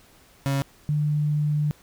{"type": "tone pair in turn", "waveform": ["35% pulse", "sine"], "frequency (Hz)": [137.9, 149.22], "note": ["C#3", "D3"], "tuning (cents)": [-9, 28], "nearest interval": "minor second", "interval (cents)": 137, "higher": "second", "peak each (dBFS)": -20, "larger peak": "neither", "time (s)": [[0.46, 0.62], [0.89, 1.71]], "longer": "second", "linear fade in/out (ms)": 0, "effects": ["pink hiss -55 dBFS RMS until 1.82 s"]}